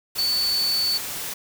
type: tone in noise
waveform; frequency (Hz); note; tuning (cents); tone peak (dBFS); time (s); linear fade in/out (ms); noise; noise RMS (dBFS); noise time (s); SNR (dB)
sine; 4480; C#8; +18; -20; 0.18-0.98; 10; white; -31; 0.15-1.34; +8
effects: none